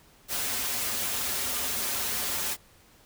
white noise with comb filter, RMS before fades -30 dBFS, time 0.28-2.57 s, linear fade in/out 50 ms, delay 6.2 ms, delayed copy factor -0.8, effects pink hiss -58 dBFS RMS until 3.05 s

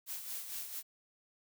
blue noise with tremolo, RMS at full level -40 dBFS, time 0.06-0.83 s, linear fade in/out 50 ms, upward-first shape sine, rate 4.4 Hz, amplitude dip 55%, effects none

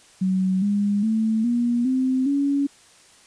sine tone with pitch steps, 187.7 / 203.5 / 220.7 / 239.2 / 259.4 / 281.2 Hz, F#3 / G#3 / A3 / A#3 / C4 / C#4, +25 / -35 / +5 / +45 / -15 / +25 cents, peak -18 dBFS, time 0.21-2.67 s, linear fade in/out 10 ms, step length 410 ms, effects white hiss -52 dBFS RMS until 3.26 s + resampled to 22050 Hz

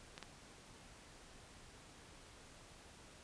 clicks, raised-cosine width 0.2 ms, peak -30 dBFS, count 2, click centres 0.179 / 0.227 s, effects pink hiss -59 dBFS RMS until 3.23 s + resampled to 22050 Hz

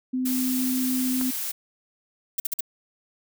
sine tone, 255.9 Hz, C4, 38 cents flat, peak -23 dBFS, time 0.13-1.31 s, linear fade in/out 10 ms
blue noise, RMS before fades -30 dBFS, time 0.25-1.52 s, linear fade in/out 10 ms
clicks, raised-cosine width 0.5 ms, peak -22 dBFS, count 2, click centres 1.211 / 1.214 s
violet noise bursts, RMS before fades -25 dBFS, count 4, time 2.38-2.607 s, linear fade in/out 5 ms, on 20 ms, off 49 ms
effects none

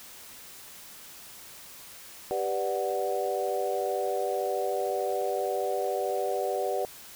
sine chord, G major seventh, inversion none, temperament equal, 392 / 493.9 / 587.3 / 740 Hz, G4 / B4 / D5 / F#5, 0 / 0 / 0 / 0 cents, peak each -32 dBFS, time 2.31-6.85 s, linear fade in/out 0 ms, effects white hiss -47 dBFS RMS until 7.15 s

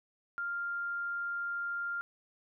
sine tone, 1396.9 Hz, F6, in tune, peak -33 dBFS, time 0.38-2.01 s, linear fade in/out 0 ms, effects none

